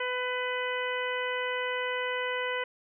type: harmonic tone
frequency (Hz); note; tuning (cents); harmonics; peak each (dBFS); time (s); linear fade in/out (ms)
500; B4; +21; 1 / 2 / 3 / 4 / 5 / 6; -33 / -36 / -36 / -35 / -41 / -40; 0-2.64; 5
effects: none